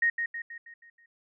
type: tone with echo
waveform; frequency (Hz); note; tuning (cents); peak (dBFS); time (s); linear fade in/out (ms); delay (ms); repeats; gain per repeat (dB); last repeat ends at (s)
sine; 1864.7; A#6; 0; -21; 0.02-0.1; 5; 160; 6; -6; 1.06
effects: none